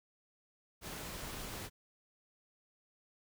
pink noise, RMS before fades -44 dBFS, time 0.81-1.7 s, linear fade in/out 50 ms, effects none

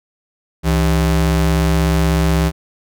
square ring-modulated tone, 116.6 Hz, A#2, 1 cent sharp, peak -10 dBFS, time 0.63-2.52 s, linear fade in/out 50 ms, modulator 48.2 Hz, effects none

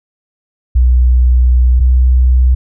sine tone pair in turn, 61.9 / 62.98 Hz, B1 / B1, +5 / +35 cents, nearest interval unison, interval 30 cents, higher second, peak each -5 dBFS, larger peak neither, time 0.75-1.8 / 1.8-2.55 s, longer first, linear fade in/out 10 ms, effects none

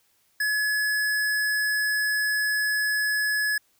square tone, 1700 Hz, G#6, 40 cents sharp, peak -23 dBFS, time 0.4-3.58 s, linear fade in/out 5 ms, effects white hiss -66 dBFS RMS until 3.79 s

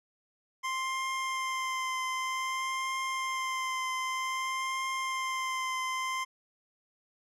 25% pulse tone with vibrato, 1046.5 Hz, C6, in tune, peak -27 dBFS, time 0.63-6.25 s, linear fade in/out 20 ms, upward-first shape triangle, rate 0.53 Hz, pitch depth 18 cents each way, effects low-pass 9000 Hz 12 dB/octave

